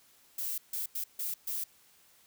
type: noise bursts at uneven times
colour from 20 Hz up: violet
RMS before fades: -35 dBFS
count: 5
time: 0.38-0.58 / 0.73-0.86 / 0.95-1.04 / 1.19-1.34 / 1.47-1.64 s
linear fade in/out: 5 ms
effects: white hiss -63 dBFS RMS until 2.26 s

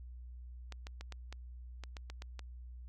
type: clicks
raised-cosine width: 0.2 ms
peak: -29 dBFS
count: 10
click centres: 0.723 / 0.869 / 1.01 / 1.123 / 1.326 / 1.837 / 1.968 / 2.1 / 2.221 / 2.393 s
effects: added 61 Hz sine -46 dBFS peak until 2.88 s

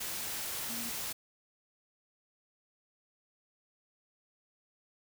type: tone in noise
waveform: sine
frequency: 233.1 Hz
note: A#3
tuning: in tune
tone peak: -43 dBFS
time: 0.69-0.9 s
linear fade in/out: 10 ms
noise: white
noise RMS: -38 dBFS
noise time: 0-1.13 s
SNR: -8 dB
effects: none

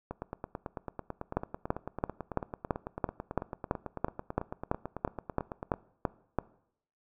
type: two click trains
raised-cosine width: 1 ms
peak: -22 / -13 dBFS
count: 52 / 16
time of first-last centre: 0.11-5.739 / 1.37-6.387 s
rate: 9.06 / 2.99 Hz
effects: noise-tail reverb RT60 0.7 s tail -21 dB re dry

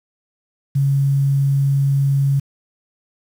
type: tone with quantisation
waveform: sine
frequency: 138.59 Hz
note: C#3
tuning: in tune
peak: -13 dBFS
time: 0.75-2.4 s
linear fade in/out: 10 ms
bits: 7
effects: none

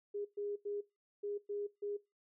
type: tone bursts at uneven times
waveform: sine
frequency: 409.5 Hz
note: G#4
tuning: 24 cents flat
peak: -37 dBFS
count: 6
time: 0.14-0.25 / 0.37-0.56 / 0.65-0.81 / 1.23-1.38 / 1.49-1.67 / 1.82-1.97 s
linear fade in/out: 10 ms
effects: noise-tail reverb RT60 0.2 s tail -18 dB re dry

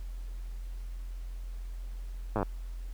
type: slowing click train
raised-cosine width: 1 ms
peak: -16 dBFS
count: 8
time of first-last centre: 2.36-2.429 s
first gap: 9 ms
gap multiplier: 1.03
effects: added 43 Hz sine -36 dBFS peak until 2.93 s + pink hiss -60 dBFS RMS until 2.93 s

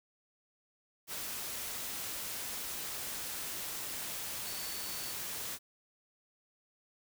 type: tone in noise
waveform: sine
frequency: 4484 Hz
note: C#8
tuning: 19 cents sharp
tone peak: -47 dBFS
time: 4.44-5.15 s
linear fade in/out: 50 ms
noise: white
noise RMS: -40 dBFS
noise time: 1.07-5.59 s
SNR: -10 dB
effects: none

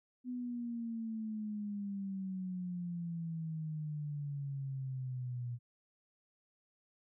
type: exponential sweep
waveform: sine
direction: down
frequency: 251.5 to 119.6 Hz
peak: -37 dBFS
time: 0.24-5.59 s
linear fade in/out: 50 ms
effects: none

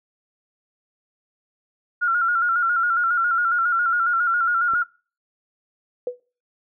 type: tone with vibrato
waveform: sine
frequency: 1395 Hz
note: F6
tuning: 2 cents flat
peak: -17 dBFS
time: 2.01-4.84 s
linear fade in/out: 20 ms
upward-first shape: square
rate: 7.3 Hz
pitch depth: 49 cents each way
type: click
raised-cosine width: 2 ms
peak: -26 dBFS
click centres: 4.736 s
type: tone with exponential decay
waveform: sine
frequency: 493.9 Hz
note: B4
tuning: in tune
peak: -19 dBFS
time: 6.07-6.2 s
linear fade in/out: 2 ms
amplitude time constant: 27 ms
effects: noise-tail reverb RT60 0.4 s tail -26 dB re dry

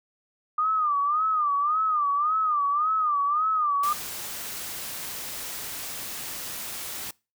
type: tone with vibrato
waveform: sine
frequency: 1210 Hz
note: D#6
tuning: 49 cents flat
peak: -21 dBFS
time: 0.58-3.93 s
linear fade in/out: 5 ms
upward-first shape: sine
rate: 1.8 Hz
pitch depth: 120 cents each way
type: noise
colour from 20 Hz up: white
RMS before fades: -35 dBFS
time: 3.83-7.11 s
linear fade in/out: 5 ms
effects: noise-tail reverb RT60 0.3 s tail -24 dB re dry

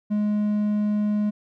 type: tone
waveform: triangle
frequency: 209.2 Hz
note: G#3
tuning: 13 cents sharp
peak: -18 dBFS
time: 0.1-1.31 s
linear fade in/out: 20 ms
effects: none

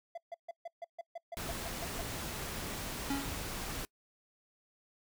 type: tone bursts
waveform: triangle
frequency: 678 Hz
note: E5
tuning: 49 cents sharp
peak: -37 dBFS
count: 12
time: 0.15-2.014 s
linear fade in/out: 5 ms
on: 27 ms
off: 140 ms
type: noise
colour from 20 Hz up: pink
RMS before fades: -40 dBFS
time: 1.37-3.85 s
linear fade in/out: 0 ms
type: tone with exponential decay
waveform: square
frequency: 277.7 Hz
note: C#4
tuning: 3 cents sharp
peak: -30 dBFS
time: 3.1-3.49 s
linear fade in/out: 5 ms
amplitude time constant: 84 ms
effects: noise-tail reverb RT60 0.1 s tail -25 dB re dry

